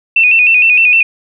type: tone with vibrato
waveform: sine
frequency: 2578 Hz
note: E7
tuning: 39 cents flat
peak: -5 dBFS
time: 0.16-1.03 s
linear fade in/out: 5 ms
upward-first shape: square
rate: 6.5 Hz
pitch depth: 69 cents each way
effects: none